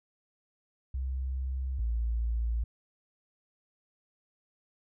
sine tone pair in turn, 65.3 / 57.34 Hz, C2 / A#1, -3 / -28 cents, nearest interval major second, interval 225 cents, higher first, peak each -30 / -27 dBFS, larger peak second, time 0.94-1.79 / 1.79-2.64 s, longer neither, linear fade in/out 5 ms, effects none

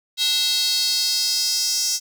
square tone with high-pass filter sweep, 293.7 Hz, D4, in tune, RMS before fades -21 dBFS, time 0.17-2 s, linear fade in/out 50 ms, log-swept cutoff 3800 to 5700 Hz, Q 4.8, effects none

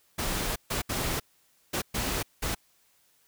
pink noise bursts at uneven times, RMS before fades -30 dBFS, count 6, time 0.18-0.56 / 0.7-0.82 / 0.89-1.2 / 1.73-1.82 / 1.94-2.23 / 2.42-2.55 s, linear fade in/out 10 ms, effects white hiss -66 dBFS RMS until 3.27 s

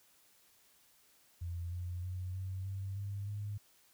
sine tone with pitch steps, 86.1 / 88.73 / 91.43 / 94.22 / 97.09 / 100.05 / 103.1 Hz, F2 / F2 / F#2 / F#2 / G2 / G2 / G#2, -24 / +28 / -20 / +32 / -16 / +36 / -12 cents, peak -37 dBFS, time 1.41-3.58 s, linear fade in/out 10 ms, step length 310 ms, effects white hiss -67 dBFS RMS until 3.93 s

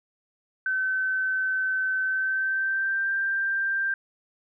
sine tone with pitch glide, 1529 to 1580.2 Hz, G6 to G6, -44 to +13 cents, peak -23 dBFS, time 0.66-3.94 s, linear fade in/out 2 ms, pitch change +57 cents, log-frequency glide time 2.01-3.11 s, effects none

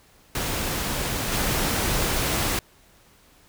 pink noise with level steps, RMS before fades -27 / -24 dBFS, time 0.35-2.59 s, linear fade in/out 2 ms, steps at 1.32 s, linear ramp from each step 2 ms, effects pink hiss -56 dBFS RMS until 3.48 s

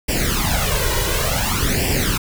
pink noise with flanger, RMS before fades -19 dBFS, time 0.08-2.18 s, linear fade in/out 10 ms, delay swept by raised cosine 0.38 to 2.08 ms, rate 0.56 Hz, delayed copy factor +0.8, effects none

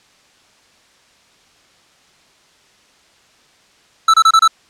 square tone bursts, 1318.5 Hz, E6, in tune, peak -7 dBFS, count 5, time 4.08-4.478 s, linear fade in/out 5 ms, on 58 ms, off 27 ms, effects white hiss -52 dBFS RMS until 4.69 s + low-pass 6000 Hz 12 dB/octave

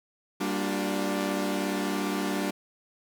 sawtooth chord, G minor seventh, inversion none, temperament equal with one note detuned, 196 / 233.1 / 293.7 / 357.6 Hz, G3 / Bb3 / D4 / F4, 0 / 0 / 0 / +41 cents, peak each -27 / -32 / -27 / -31 dBFS, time 0.4-2.51 s, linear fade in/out 10 ms, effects none

